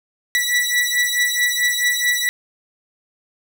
sawtooth beating tone pair, 1952 / 1956.6 Hz, B6 / B6, -21 / -17 cents, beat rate 4.6 Hz, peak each -16 dBFS, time 0.35-2.29 s, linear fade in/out 0 ms, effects none

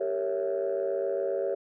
sine chord, G diminished seventh, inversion none, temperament equal with one note detuned, 392 / 459.5 / 554.4 / 659.3 Hz, G4 / Bb4 / Db5 / Fb5, 0 / -25 / 0 / 0 cents, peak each -30 / -33 / -29 / -35 dBFS, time 0-1.55 s, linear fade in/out 10 ms, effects tanh soft clip ceiling -20 dBFS

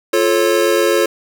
square chord, F augmented, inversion none, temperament just, 349.2 / 436.5 / 545.7 Hz, F4 / A4 / C#5, 0 / -14 / -27 cents, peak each -17 dBFS, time 0.13-1.06 s, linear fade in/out 5 ms, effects none

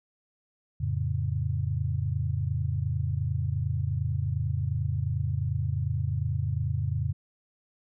sine chord, F augmented, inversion none, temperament equal, 87.31 / 110 / 138.59 Hz, F2 / A2 / C#3, 0 / 0 / 0 cents, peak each -30 dBFS, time 0.8-7.13 s, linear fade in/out 10 ms, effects none

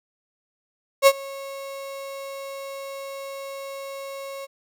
35% pulse tone with ADSR envelope, 548 Hz, C#5, 20 cents flat, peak -7 dBFS, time 1.02-4.47 s, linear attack 48 ms, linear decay 53 ms, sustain -24 dB, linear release 29 ms, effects none

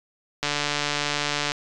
click train, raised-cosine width 0.2 ms, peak -7 dBFS, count 160, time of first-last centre 0.43-1.519 s, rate 146 Hz, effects resampled to 24000 Hz

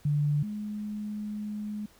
sine tone pair in turn, 146.83 / 210.1 Hz, D3 / G#3, 0 / +20 cents, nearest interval tritone, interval 620 cents, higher second, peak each -23 / -32 dBFS, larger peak first, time 0.05-0.43 / 0.43-1.86 s, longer second, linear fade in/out 5 ms, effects pink hiss -59 dBFS RMS until 1.99 s

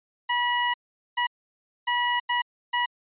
20% pulse tone bursts at uneven times, 970 Hz, B5, 31 cents flat, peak -17 dBFS, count 5, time 0.29-0.74 / 1.17-1.27 / 1.87-2.2 / 2.29-2.42 / 2.73-2.86 s, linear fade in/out 10 ms, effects resampled to 8000 Hz

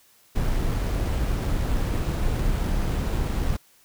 brown noise with sample-and-hold, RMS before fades -24 dBFS, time 0.35-3.57 s, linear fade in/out 10 ms, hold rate 11025 Hz, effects white hiss -58 dBFS RMS until 3.84 s

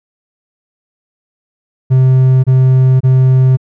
triangle tone bursts, 130 Hz, C3, 11 cents flat, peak -3 dBFS, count 3, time 1.9-3.572 s, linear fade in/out 20 ms, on 540 ms, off 26 ms, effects none

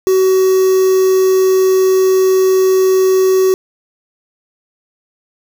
triangle tone with quantisation, 377.1 Hz, F#4, 33 cents sharp, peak -6 dBFS, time 0.07-3.54 s, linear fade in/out 0 ms, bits 4, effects none

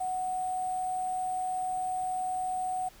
sine tone with sample-and-hold, 740 Hz, F#5, in tune, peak -29 dBFS, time 0-2.89 s, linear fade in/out 10 ms, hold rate 8820 Hz, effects pink hiss -55 dBFS RMS until 3 s

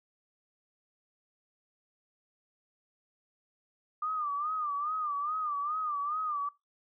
sine tone with vibrato, 1202 Hz, D6, 40 cents sharp, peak -30 dBFS, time 4.02-6.49 s, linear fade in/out 5 ms, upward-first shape sine, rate 2.4 Hz, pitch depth 100 cents each way, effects noise-tail reverb RT60 0.2 s tail -21 dB re dry

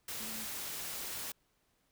sine tone in noise, 220 Hz, A3, in tune, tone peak -48 dBFS, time 0.2-0.45 s, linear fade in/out 5 ms, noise white, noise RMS -41 dBFS, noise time 0.08-1.32 s, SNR -10 dB, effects pink hiss -75 dBFS RMS until 1.91 s

